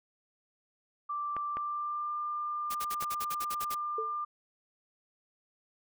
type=tone with pitch glide; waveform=sine; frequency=1174.7 to 1196.6 Hz; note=D6 to D6; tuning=0 to +32 cents; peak=-32 dBFS; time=1.09-4.25 s; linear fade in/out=10 ms; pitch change=+32 cents; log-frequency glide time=1.45-2.15 s
type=clicks; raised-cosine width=0.5 ms; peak=-25 dBFS; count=3; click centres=1.366 / 1.57 / 3.025 s
type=noise bursts; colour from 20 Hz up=white; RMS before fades=-39 dBFS; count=11; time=2.7-3.749 s; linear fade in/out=10 ms; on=49 ms; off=51 ms
type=tone with exponential decay; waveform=sine; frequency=442.2 Hz; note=A4; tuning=9 cents sharp; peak=-30 dBFS; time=3.98-4.16 s; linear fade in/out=5 ms; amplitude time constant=38 ms
effects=none